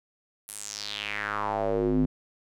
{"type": "tone with band-pass filter sweep", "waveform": "square", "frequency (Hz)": 51.9, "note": "G#1", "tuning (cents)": 0, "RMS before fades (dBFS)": -29, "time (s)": [0.48, 2.06], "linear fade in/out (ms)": 10, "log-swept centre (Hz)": [11000, 220], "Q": 3.9, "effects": []}